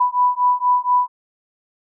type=beating tone pair; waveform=sine; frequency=987.8 / 992 Hz; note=B5 / B5; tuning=0 / +7 cents; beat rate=4.2 Hz; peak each=-17 dBFS; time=0-1.08 s; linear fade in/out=10 ms; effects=none